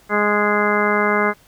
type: harmonic tone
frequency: 207.7 Hz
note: G#3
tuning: in tune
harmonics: 1 / 2 / 3 / 4 / 5 / 6 / 7 / 8 / 10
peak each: -23 / -21 / -24 / -26 / -24 / -23 / -25 / -25 / -23 dBFS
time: 0.09-1.34 s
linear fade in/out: 50 ms
effects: pink hiss -52 dBFS RMS until 1.47 s